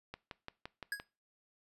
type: click train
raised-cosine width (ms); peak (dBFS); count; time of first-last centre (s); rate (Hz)
0.3; -27; 6; 0.14-0.999; 5.82
type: tone with exponential decay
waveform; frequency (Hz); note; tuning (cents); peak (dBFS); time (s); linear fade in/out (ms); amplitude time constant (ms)
square; 1656; G#6; -5; -32; 0.92-1.04; 2; 25
effects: noise-tail reverb RT60 0.3 s tail -21 dB re dry + resampled to 32000 Hz